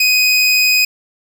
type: tone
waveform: 25% pulse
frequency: 2503 Hz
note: D#7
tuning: 10 cents sharp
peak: -6 dBFS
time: 0-0.85 s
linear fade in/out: 5 ms
effects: none